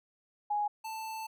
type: tone pair in turn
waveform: sine / square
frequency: 830.6 / 883.3 Hz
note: G#5 / A5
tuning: 0 / +6 cents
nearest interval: minor second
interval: 106 cents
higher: second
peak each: -28 / -38 dBFS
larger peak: first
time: 0.5-0.68 / 0.84-1.27 s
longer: second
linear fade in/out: 10 ms
effects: none